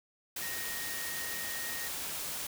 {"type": "tone in noise", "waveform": "sine", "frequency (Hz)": 1864.7, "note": "A#6", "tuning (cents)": 0, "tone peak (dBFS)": -41, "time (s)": [0.42, 1.88], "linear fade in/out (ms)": 5, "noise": "white", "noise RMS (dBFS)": -38, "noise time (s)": [0.36, 2.47], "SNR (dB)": -6, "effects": []}